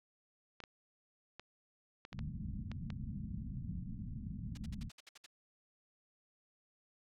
clicks, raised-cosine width 0.2 ms, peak -29 dBFS, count 8, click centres 0.603 / 0.638 / 1.396 / 2.051 / 2.129 / 2.191 / 2.716 / 2.903 s
white low-pass noise, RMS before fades -43 dBFS, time 2.12-4.91 s, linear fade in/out 50 ms, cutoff 220 Hz, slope 48 dB/octave
blue noise bursts, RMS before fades -43 dBFS, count 9, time 4.55-5.263 s, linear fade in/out 5 ms, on 25 ms, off 61 ms
effects low-pass 4000 Hz 12 dB/octave

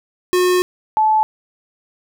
square / sine tone pair in turn, 362.2 / 867 Hz, F#4 / A5, -37 / -26 cents, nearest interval octave + minor third, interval 1511 cents, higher second, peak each -13 / -11 dBFS, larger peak second, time 0.33-0.62 / 0.97-1.23 s, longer first, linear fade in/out 0 ms, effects none

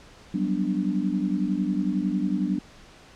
sine chord, G major seventh, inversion third, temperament equal, 185 / 196 / 246.9 / 293.7 Hz, F#3 / G3 / B3 / D4, 0 / 0 / 0 / 0 cents, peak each -28 / -27 / -30 / -28 dBFS, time 0.34-2.59 s, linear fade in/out 5 ms, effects pink hiss -50 dBFS RMS until 3.15 s + low-pass 6000 Hz 12 dB/octave

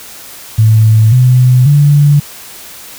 sine tone with pitch steps, 110 / 126.36 / 145.15 Hz, A2 / B2 / D3, 0 / +40 / -20 cents, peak -3 dBFS, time 0.58-2.2 s, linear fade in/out 10 ms, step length 540 ms, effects white hiss -31 dBFS RMS until 2.98 s

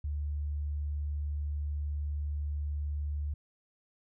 sine tone, 73.42 Hz, D2, in tune, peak -31 dBFS, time 0.04-3.34 s, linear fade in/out 5 ms, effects none

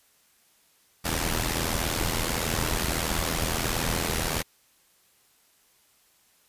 pink noise with amplitude modulation, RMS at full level -24 dBFS, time 1.04-4.43 s, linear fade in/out 20 ms, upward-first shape sine, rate 81.5 Hz, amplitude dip 75%, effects white hiss -63 dBFS RMS until 6.48 s + resampled to 32000 Hz

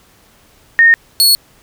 sine / sawtooth tone pair in turn, 1841 / 4371 Hz, A#6 / C#8, -22 / -25 cents, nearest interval octave + minor third, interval 1497 cents, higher second, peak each -4 dBFS, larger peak neither, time 0.79-0.94 / 1.2-1.35 s, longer neither, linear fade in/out 0 ms, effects pink hiss -49 dBFS RMS until 1.62 s

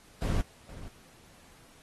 brown noise with echo, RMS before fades -28 dBFS, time 0.22-0.41 s, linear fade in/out 0 ms, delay 470 ms, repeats 1, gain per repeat -15 dB, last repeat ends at 0.88 s, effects pink hiss -58 dBFS RMS until 1.82 s + AAC 32 kbps

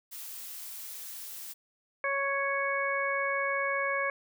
blue noise, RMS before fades -42 dBFS, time 0.11-1.54 s, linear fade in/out 20 ms
harmonic tone, 554.4 Hz, C#5, in tune, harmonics 1 / 2 / 3 / 4, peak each -33 / -33 / -33 / -33 dBFS, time 2.04-4.1 s, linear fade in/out 2 ms
effects none

